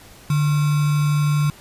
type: tone with sample-and-hold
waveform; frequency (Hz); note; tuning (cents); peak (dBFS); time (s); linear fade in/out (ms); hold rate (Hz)
sine; 147.9; D3; +13; -15; 0.3-1.5; 2; 1225
effects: pink hiss -45 dBFS RMS until 1.6 s + resampled to 32000 Hz